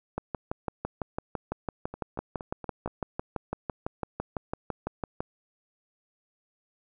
two click trains, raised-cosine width 1 ms, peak -16 / -24 dBFS, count 31 / 5, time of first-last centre 0.18-5.205 / 1.94-2.877 s, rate 5.97 / 4.27 Hz, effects none

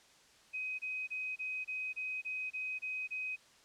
sine tone bursts, 2519 Hz, D#7, 21 cents sharp, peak -36 dBFS, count 10, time 0.53-3.364 s, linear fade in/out 20 ms, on 260 ms, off 26 ms, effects white hiss -63 dBFS RMS until 3.64 s + low-pass 7000 Hz 12 dB/octave

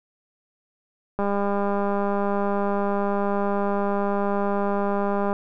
click train, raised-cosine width 1 ms, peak -12 dBFS, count 833, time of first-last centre 1.19-5.329 s, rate 201 Hz, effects none

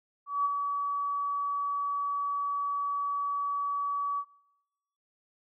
sine tone with ADSR envelope, 1140 Hz, C#6, 48 cents sharp, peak -23 dBFS, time 0.26-4.25 s, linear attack 190 ms, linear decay 26 ms, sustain -5 dB, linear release 65 ms, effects noise-tail reverb RT60 1.0 s tail -25 dB re dry

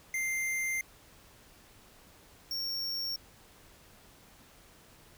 square tone pair in turn, 2093 / 5509 Hz, C7 / F8, 0 / -25 cents, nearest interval octave + perfect fourth, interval 1675 cents, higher second, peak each -31 / -33 dBFS, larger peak first, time 0.14-0.81 / 2.51-3.16 s, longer first, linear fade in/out 2 ms, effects pink hiss -58 dBFS RMS until 5.17 s

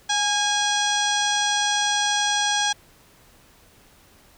harmonic tone with a mistuned harmonic, 830.6 Hz, G#5, in tune, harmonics 1 / 2 / 3 / 4 / 5 / 6 / 7 / 8 / 9 / 10, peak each -25 / -26 / -35 / -25 / -32 / -34 / -27 / -39 / -38 / -38 dBFS, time 0.09-2.73 s, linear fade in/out 10 ms, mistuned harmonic 2, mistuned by -34 cents, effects pink hiss -54 dBFS RMS until 4.37 s

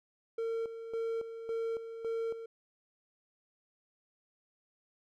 triangle tone with tremolo, 455.4 Hz, A#4, 40 cents flat, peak -30 dBFS, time 0.38-2.46 s, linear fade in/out 5 ms, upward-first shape square, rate 1.8 Hz, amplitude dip 65%, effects none

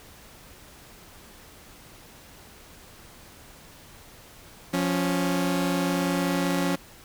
sawtooth tone pair together, 176.45 / 277.2 Hz, F3 / C#4, +18 / 0 cents, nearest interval minor sixth, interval 782 cents, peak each -22 / -22 dBFS, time 4.73-6.76 s, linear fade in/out 10 ms, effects pink hiss -49 dBFS RMS until 7.04 s

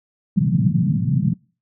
pink band-pass noise, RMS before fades -18 dBFS, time 0.36-1.34 s, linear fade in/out 10 ms, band 120 to 210 Hz, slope 48 dB/octave, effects noise-tail reverb RT60 0.4 s tail -26 dB re dry

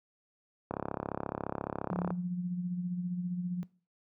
click train, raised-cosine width 1 ms, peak -19 dBFS, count 49, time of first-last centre 0.71-2.105 s, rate 34.4 Hz
sine tone with tremolo, 178.1 Hz, F3, 34 cents sharp, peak -29 dBFS, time 1.91-3.63 s, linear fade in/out 0 ms, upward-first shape sine, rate 15 Hz, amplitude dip 40%
effects noise-tail reverb RT60 0.4 s tail -21 dB re dry + high-pass 100 Hz 12 dB/octave

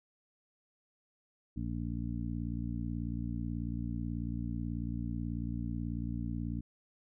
harmonic tone, 58.27 Hz, A#1, in tune, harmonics 1 / 2 / 3 / 4 / 5, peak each -39 / -39 / -42 / -40 / -43 dBFS, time 1.56-6.61 s, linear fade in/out 10 ms, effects none

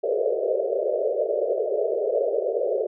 pink band-pass noise, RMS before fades -24 dBFS, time 0.03-2.87 s, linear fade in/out 10 ms, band 390 to 640 Hz, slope 96 dB/octave, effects none

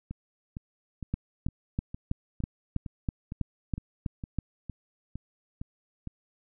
two click trains, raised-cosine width 5 ms, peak -24 / -16 dBFS, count 14 / 11, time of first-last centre 0.11-6.073 / 1.14-4.387 s, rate 2.18 / 3.08 Hz, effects none

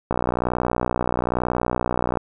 click train, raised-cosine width 1 ms, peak -7 dBFS, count 127, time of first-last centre 0.11-2.172 s, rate 61.1 Hz, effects none

